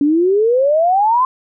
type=exponential sweep; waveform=sine; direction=up; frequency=280 to 1053 Hz; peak=-10 dBFS; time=0.01-1.25 s; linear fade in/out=2 ms; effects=none